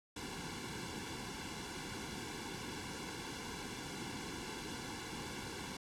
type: noise with comb filter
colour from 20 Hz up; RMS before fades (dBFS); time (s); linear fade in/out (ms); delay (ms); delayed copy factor
pink; -44; 0.16-5.77; 5; 1.6; -1
effects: low-pass 8000 Hz 12 dB/octave